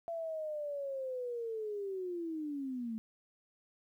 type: linear sweep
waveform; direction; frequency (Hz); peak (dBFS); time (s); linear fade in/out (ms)
sine; down; 677 to 217.4; -36; 0.08-2.98; 0
effects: 12-bit